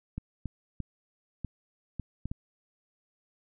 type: clicks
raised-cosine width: 5 ms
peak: -22 dBFS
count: 7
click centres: 0.18 / 0.457 / 0.803 / 1.447 / 1.997 / 2.256 / 2.315 s
effects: none